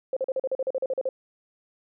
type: tone bursts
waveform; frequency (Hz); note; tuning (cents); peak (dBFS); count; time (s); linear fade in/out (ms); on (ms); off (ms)
sine; 526; C5; +9; -23; 13; 0.13-1.09; 2; 36; 41
effects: none